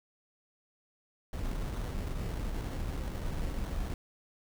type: noise with sample-and-hold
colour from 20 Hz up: brown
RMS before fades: -35 dBFS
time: 1.33-3.94 s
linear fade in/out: 2 ms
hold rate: 2450 Hz
effects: none